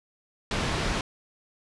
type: low-pass noise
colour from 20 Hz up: pink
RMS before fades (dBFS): -28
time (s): 0.51-1.01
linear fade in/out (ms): 2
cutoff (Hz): 4900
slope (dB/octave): 12
effects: resampled to 24000 Hz